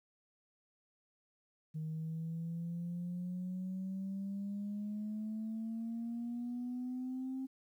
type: exponential sweep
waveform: sine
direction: up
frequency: 155.56 to 265.3 Hz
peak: -36 dBFS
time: 1.74-7.47 s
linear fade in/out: 20 ms
effects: tanh soft clip ceiling -34 dBFS + 12-bit